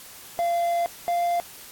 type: tone pair in turn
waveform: triangle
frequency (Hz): 688 / 694.8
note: F5 / F5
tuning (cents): -26 / -9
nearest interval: unison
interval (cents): 17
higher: second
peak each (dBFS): -19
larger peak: neither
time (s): 0.39-0.86 / 1.08-1.4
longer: first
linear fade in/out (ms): 0
effects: white hiss -44 dBFS RMS until 1.71 s + AAC 64 kbps